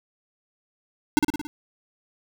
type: tone with echo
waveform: square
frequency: 300 Hz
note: D4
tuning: 37 cents sharp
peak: -14 dBFS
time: 1.17-1.19 s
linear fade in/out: 0 ms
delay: 56 ms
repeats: 5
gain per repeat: -4 dB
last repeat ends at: 1.47 s
effects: none